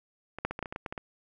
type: clicks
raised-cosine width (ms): 0.5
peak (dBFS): -23 / -13 / -20 / -21 / -17 / -23 / -22 / -20 / -20 / -21 / -21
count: 11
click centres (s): 0.386 / 0.45 / 0.51 / 0.591 / 0.627 / 0.658 / 0.725 / 0.761 / 0.862 / 0.925 / 0.978
effects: none